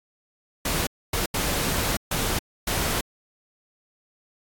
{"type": "noise bursts at uneven times", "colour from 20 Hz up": "pink", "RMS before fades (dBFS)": -25, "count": 5, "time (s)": [[0.65, 0.87], [1.13, 1.26], [1.34, 1.97], [2.11, 2.39], [2.67, 3.01]], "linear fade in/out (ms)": 5, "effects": ["AAC 64 kbps"]}